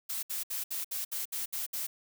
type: noise bursts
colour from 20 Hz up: blue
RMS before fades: -35 dBFS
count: 9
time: 0.09-1.87 s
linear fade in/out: 10 ms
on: 140 ms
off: 65 ms
effects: none